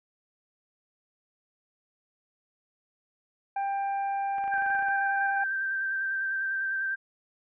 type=harmonic tone; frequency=792 Hz; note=G5; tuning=18 cents sharp; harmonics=1 / 2 / 3; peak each=-27 / -41 / -47 dBFS; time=3.56-5.44 s; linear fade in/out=5 ms
type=clicks; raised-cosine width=0.5 ms; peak=-30 dBFS; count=12; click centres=4.383 / 4.44 / 4.478 / 4.54 / 4.581 / 4.622 / 4.663 / 4.703 / 4.751 / 4.792 / 4.825 / 4.885 s
type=tone with vibrato; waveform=sine; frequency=1568 Hz; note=G6; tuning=in tune; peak=-27 dBFS; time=4.51-6.96 s; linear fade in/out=20 ms; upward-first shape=square; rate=10 Hz; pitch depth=18 cents each way
effects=none